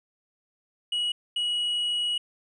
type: tone pair in turn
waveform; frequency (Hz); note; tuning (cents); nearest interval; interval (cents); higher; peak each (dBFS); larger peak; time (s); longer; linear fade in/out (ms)
triangle; 2913 / 2913; F#7 / F#7; -28 / -28; unison; 0; neither; -23; neither; 0.92-1.12 / 1.36-2.18; second; 5
effects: resampled to 22050 Hz